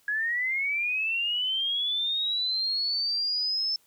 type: linear sweep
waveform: sine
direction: up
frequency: 1661.2 to 5300 Hz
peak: -25 dBFS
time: 0.08-3.76 s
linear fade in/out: 2 ms
effects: white hiss -64 dBFS RMS until 3.86 s